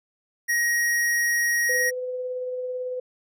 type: tone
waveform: square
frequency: 1888 Hz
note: A#6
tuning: 22 cents sharp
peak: -21 dBFS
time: 0.48-1.91 s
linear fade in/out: 20 ms
type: tone with tremolo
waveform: sine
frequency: 504 Hz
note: B4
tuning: 35 cents sharp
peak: -26 dBFS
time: 1.69-3 s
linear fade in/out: 5 ms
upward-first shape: sine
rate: 18 Hz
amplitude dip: 25%
effects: none